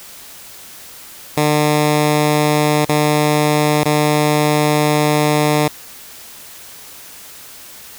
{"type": "tone with dropouts", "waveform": "10% pulse", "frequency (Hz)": 150, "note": "D3", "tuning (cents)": 37, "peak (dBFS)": -4, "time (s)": [1.37, 5.68], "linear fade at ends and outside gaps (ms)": 5, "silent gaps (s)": [[2.851, 2.89], [3.837, 3.855]], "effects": ["white hiss -37 dBFS RMS until 7.98 s"]}